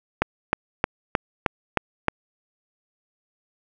click train, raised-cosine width 0.5 ms, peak -3 dBFS, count 7, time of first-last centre 0.22-2.083 s, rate 3.22 Hz, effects none

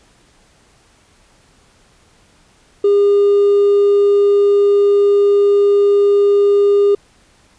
triangle tone with hard clipping, 404.9 Hz, G#4, 44 cents flat, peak -8 dBFS, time 2.84-6.95 s, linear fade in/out 5 ms, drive 2 dB, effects pink hiss -52 dBFS RMS until 7.58 s + resampled to 22050 Hz

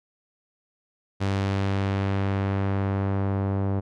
sawtooth tone with low-pass filter sweep, 98 Hz, G2, in tune, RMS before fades -25 dBFS, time 1.2-3.81 s, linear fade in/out 20 ms, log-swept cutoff 5500 to 830 Hz, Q 0.73, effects none

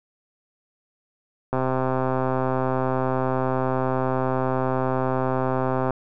click train, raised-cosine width 1 ms, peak -10 dBFS, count 570, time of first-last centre 1.53-5.907 s, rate 130 Hz, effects none

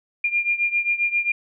sine beating tone pair, 2400 / 2407.5 Hz, D7 / D7, +37 / +42 cents, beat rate 7.5 Hz, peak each -21 / -24 dBFS, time 0.24-1.32 s, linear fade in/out 5 ms, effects none

